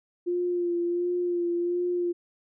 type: tone with vibrato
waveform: sine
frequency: 350 Hz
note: F4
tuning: 4 cents sharp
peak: -24 dBFS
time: 0.26-2.13 s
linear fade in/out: 20 ms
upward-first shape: sine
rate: 1.4 Hz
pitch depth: 25 cents each way
effects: none